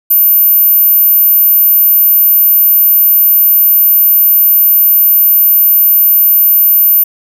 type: tone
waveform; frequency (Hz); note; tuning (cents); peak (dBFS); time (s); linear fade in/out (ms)
sine; 13540; G#9; +32; -4; 0.1-7.04; 10
effects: none